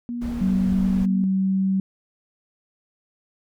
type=tone with vibrato; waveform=sine; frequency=238.7 Hz; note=A#3; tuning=41 cents sharp; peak=-26 dBFS; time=0.09-1.24 s; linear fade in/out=0 ms; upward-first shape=triangle; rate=2.7 Hz; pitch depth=12 cents each way
type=noise; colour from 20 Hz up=brown; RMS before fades=-32 dBFS; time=0.21-1.06 s; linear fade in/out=10 ms
type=tone with pitch glide; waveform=sine; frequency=188.9 to 191.54 Hz; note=F#3 to G3; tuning=+36 to -40 cents; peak=-18 dBFS; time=0.41-1.8 s; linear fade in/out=2 ms; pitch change=+24 cents; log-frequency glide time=0.54-1.64 s
effects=none